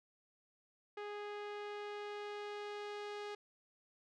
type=tone with low-pass filter sweep; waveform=sawtooth; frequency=413.7 Hz; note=G#4; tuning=7 cents flat; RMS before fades=-45 dBFS; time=0.97-3.35 s; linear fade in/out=5 ms; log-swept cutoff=2600 to 4300 Hz; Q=0.94; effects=none